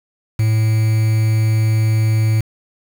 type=tone with quantisation; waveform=triangle; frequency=110 Hz; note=A2; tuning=in tune; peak=-10 dBFS; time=0.39-2.41 s; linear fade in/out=5 ms; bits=5; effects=none